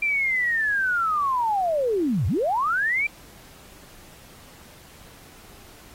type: linear two-way sweep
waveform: sine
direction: down then up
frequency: 2378 to 76.4 to 2378 Hz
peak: -20 dBFS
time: 0.02-3.07 s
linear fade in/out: 5 ms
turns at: 2.27 s
effects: pink hiss -49 dBFS RMS until 5.94 s + AAC 48 kbps